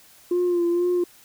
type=tone with vibrato; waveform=sine; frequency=350 Hz; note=F4; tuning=4 cents sharp; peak=-17 dBFS; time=0.31-1.04 s; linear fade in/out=5 ms; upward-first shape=sine; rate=2.1 Hz; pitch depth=35 cents each way; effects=tanh soft clip ceiling -16 dBFS + white hiss -52 dBFS RMS until 1.24 s